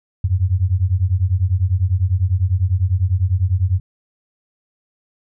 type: beating tone pair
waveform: sine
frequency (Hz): 87.5 / 97.5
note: F2 / G2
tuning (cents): +4 / -9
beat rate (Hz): 10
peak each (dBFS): -17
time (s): 0.24-3.8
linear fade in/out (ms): 5
effects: none